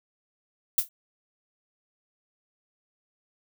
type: noise with exponential decay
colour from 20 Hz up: violet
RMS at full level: -18 dBFS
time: 0.78-0.89 s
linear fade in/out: 2 ms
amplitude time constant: 22 ms
effects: none